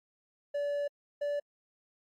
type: tone pair in turn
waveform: triangle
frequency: 576 / 579.3 Hz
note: D5 / D5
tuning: -34 / -24 cents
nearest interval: unison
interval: 10 cents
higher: second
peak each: -28 dBFS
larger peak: neither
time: 0.54-0.88 / 1.21-1.4 s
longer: first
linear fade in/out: 10 ms
effects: AAC 64 kbps